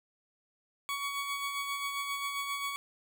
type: tone with tremolo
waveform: 20% pulse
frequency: 1124 Hz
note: C#6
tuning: 24 cents sharp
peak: -27 dBFS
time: 0.89-2.76 s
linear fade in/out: 0 ms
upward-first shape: sine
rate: 7.5 Hz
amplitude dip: 40%
effects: none